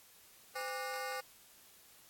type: ring-modulated tone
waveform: 20% pulse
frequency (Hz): 660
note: E5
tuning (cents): +2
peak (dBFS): -30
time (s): 0.55-1.21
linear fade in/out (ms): 10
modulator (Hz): 146
effects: white hiss -61 dBFS RMS until 2.09 s + AAC 64 kbps